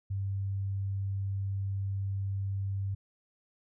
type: tone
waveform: sine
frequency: 98 Hz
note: G2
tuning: in tune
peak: -30 dBFS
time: 0.1-2.95 s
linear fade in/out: 10 ms
effects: none